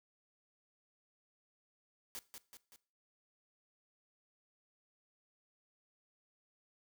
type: noise with echo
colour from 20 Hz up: white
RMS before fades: -45 dBFS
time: 2.15-2.19 s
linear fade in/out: 0 ms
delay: 190 ms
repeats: 3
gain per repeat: -5 dB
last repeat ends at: 2.76 s
effects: noise-tail reverb RT60 0.4 s tail -19 dB re dry